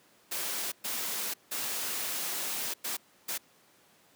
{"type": "noise bursts at uneven times", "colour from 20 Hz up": "white", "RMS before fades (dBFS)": -34, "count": 5, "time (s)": [[0.31, 0.72], [0.84, 1.34], [1.51, 2.74], [2.84, 2.97], [3.28, 3.38]], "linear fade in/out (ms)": 10, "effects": ["pink hiss -62 dBFS RMS until 4.15 s", "high-pass 200 Hz 12 dB/octave"]}